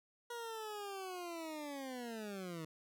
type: linear sweep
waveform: 20% pulse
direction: down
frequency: 480.1 to 155.56 Hz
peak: -38 dBFS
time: 0.3-2.65 s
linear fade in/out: 5 ms
effects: none